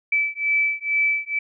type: beating tone pair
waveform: sine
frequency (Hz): 2310 / 2312.2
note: D7 / D7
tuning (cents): -29 / -28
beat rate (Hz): 2.2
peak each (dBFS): -22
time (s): 0.12-1.39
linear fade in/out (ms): 5
effects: none